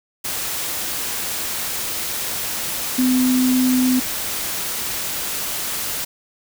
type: tone in noise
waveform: sine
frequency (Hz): 254.4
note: C4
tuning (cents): -48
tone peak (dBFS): -14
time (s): 2.98-4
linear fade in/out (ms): 10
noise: white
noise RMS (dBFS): -25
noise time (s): 0.24-6.05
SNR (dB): +8
effects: none